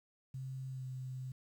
sine tone with pitch glide, 131.8 to 129.31 Hz, C3 to C3, +13 to -20 cents, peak -40 dBFS, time 0.34-1.32 s, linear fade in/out 5 ms, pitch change -33 cents, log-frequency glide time 0.68-0.85 s, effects 11-bit

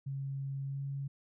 sine tone with pitch glide, 137 to 138.51 Hz, C#3 to C#3, -20 to -1 cents, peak -35 dBFS, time 0.06-1.08 s, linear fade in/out 10 ms, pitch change +19 cents, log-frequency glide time 0.64-0.8 s, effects none

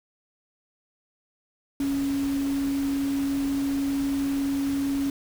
sine tone in noise, 277.2 Hz, C#4, in tune, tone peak -23 dBFS, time 1.8-5.1 s, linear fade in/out 2 ms, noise pink, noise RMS -39 dBFS, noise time 1.8-5.1 s, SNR +13 dB, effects none

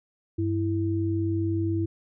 sine tone pair together, 97.93 / 329.6 Hz, G2 / E4, -1 / 0 cents, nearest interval octave + major sixth, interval 2101 cents, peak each -26 dBFS, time 0.38-1.86 s, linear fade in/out 10 ms, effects none

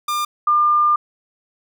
45% pulse / sine tone pair in turn, 1200 / 1200 Hz, D6 / D6, +37 / +37 cents, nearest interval unison, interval 0 cents, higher neither, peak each -19 / -12 dBFS, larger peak second, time 0.08-0.25 / 0.47-0.96 s, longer second, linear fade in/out 5 ms, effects none

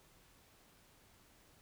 silence, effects pink hiss -66 dBFS RMS until 1.61 s

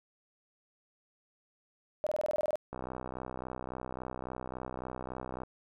sine tone bursts, 609 Hz, D#5, 37 cents flat, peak -28 dBFS, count 11, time 2.04-2.556 s, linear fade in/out 0 ms, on 26 ms, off 23 ms
click train, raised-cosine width 1 ms, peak -25 dBFS, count 173, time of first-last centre 2.73-5.434 s, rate 63.6 Hz
effects none

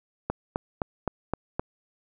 click train, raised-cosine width 1 ms, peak -12 dBFS, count 6, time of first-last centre 0.3-1.595 s, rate 3.86 Hz, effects none

